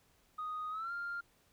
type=tone with pitch glide; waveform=sine; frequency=1244.5 to 1396.9 Hz; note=D#6 to F6; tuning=0 to 0 cents; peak=-36 dBFS; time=0.38-1.21 s; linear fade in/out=10 ms; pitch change=+200 cents; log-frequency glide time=0.7-0.92 s; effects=tanh soft clip ceiling -34 dBFS + pink hiss -70 dBFS RMS until 1.52 s